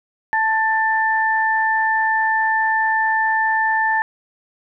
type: tone pair together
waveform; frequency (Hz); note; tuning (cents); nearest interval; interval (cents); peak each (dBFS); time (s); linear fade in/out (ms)
sine; 880 / 1775.3; A5 / A6; 0 / +15; octave; 1215; -18; 0.33-4.02; 0
effects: none